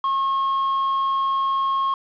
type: tone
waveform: triangle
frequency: 1084 Hz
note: C#6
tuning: 39 cents flat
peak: -17 dBFS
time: 0.04-1.94 s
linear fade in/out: 2 ms
effects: resampled to 11025 Hz + 8-bit